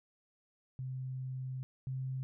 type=tone pair in turn; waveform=sine; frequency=130 / 131.13 Hz; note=C3 / C3; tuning=-11 / +4 cents; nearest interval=unison; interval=15 cents; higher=second; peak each=-37 / -35 dBFS; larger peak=second; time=0.79-1.63 / 1.87-2.23 s; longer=first; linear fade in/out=0 ms; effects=none